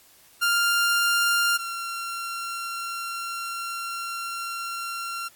sawtooth tone pair in turn, 1396.9 / 1371.3 Hz, F6 / F6, 0 / -32 cents, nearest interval unison, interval 32 cents, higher first, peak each -16 / -26 dBFS, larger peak first, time 0.41-1.58 / 1.58-5.29 s, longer second, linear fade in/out 20 ms, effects white hiss -55 dBFS RMS until 5.35 s + AAC 64 kbps

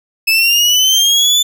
30% pulse linear sweep, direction up, 2596 to 3520 Hz, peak -6 dBFS, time 0.27-1.43 s, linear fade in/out 10 ms, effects none

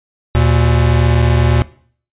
square tone pair together, 76.84 / 118.7 Hz, D#2 / A#2, -21 / +32 cents, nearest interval minor sixth, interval 753 cents, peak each -13 dBFS, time 0.35-1.62 s, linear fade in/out 0 ms, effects noise-tail reverb RT60 0.5 s tail -19 dB re dry + resampled to 8000 Hz

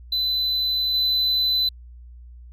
triangle tone with level steps, 4014 Hz, B7, 27 cents sharp, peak -19 / -17 dBFS, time 0.12-1.69 s, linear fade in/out 5 ms, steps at 0.94 s, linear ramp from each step 2 ms, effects added 60 Hz sine -40 dBFS peak until 2.52 s

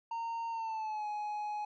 triangle tone with pitch glide, 920 to 838.8 Hz, A#5 to G#5, -23 to +17 cents, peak -33 dBFS, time 0.11-1.65 s, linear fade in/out 5 ms, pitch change -160 cents, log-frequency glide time 0.5-1.07 s, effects resampled to 16000 Hz

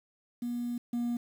sine tone pair in turn, 240.4 / 238.9 Hz, B3 / A#3, -46 / +43 cents, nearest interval unison, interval 11 cents, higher first, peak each -30 / -26 dBFS, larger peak second, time 0.42-0.78 / 0.93-1.17 s, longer first, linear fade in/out 5 ms, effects tanh soft clip ceiling -28 dBFS + 9-bit

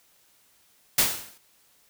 white noise with exponential decay, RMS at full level -17 dBFS, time 0.98-1.38 s, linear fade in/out 5 ms, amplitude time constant 86 ms, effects white hiss -62 dBFS RMS until 1.89 s

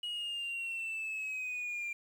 sine linear sweep, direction down, 2904 to 2375 Hz, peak -33 dBFS, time 0.03-1.93 s, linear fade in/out 5 ms, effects tanh soft clip ceiling -34 dBFS + 10-bit

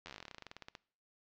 slowing click train, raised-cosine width 0.2 ms, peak -29 dBFS, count 23, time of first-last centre 0.06-0.752 s, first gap 11 ms, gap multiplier 1.09, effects noise-tail reverb RT60 0.5 s tail -22 dB re dry + low-pass 5000 Hz 12 dB/octave

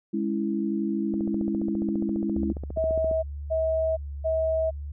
sine chord, C# minor, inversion second, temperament equal, 207.7 / 277.2 / 329.6 Hz, G#3 / C#4 / E4, 0 / 0 / 0 cents, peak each -27 / -32 / -28 dBFS, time 0.13-2.53 s, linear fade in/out 10 ms
click train, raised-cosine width 2 ms, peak -22 dBFS, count 30, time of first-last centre 1.14-3.113 s, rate 14.7 Hz
sine tone with vibrato, 71.6 Hz, D2, 43 cents flat, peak -32 dBFS, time 2.36-4.92 s, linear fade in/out 5 ms, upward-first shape triangle, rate 2.1 Hz, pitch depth 24 cents each way
sine tone bursts, 643 Hz, E5, 43 cents flat, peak -22 dBFS, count 3, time 2.76-4.71 s, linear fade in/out 20 ms, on 470 ms, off 270 ms
effects none

